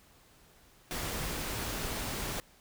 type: noise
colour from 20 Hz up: pink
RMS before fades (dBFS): -36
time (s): 0.91-2.4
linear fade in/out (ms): 0
effects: pink hiss -61 dBFS RMS until 2.6 s